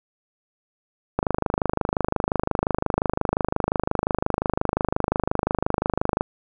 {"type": "click train", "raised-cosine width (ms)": 1, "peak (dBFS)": -6, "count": 130, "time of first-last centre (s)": [1.19, 6.209], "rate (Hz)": 25.7, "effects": []}